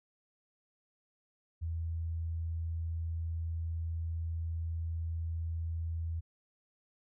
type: tone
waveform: sine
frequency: 82.41 Hz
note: E2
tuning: in tune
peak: -33 dBFS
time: 1.61-6.21 s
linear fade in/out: 20 ms
effects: none